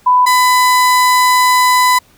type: tone pair in turn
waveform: sine / 35% pulse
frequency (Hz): 997 / 1001.2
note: B5 / B5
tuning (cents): +16 / +23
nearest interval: unison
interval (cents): 7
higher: second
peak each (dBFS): -6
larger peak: neither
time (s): 0.06-0.26 / 0.26-1.99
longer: second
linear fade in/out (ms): 10
effects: pink hiss -49 dBFS RMS until 2.17 s